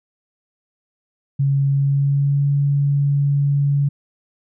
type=tone with pitch glide; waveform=sine; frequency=138.7 to 141.78 Hz; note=C#3 to C#3; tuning=+1 to +39 cents; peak=-14 dBFS; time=1.39-3.89 s; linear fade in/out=10 ms; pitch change=+38 cents; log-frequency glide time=1.68-2.48 s; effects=none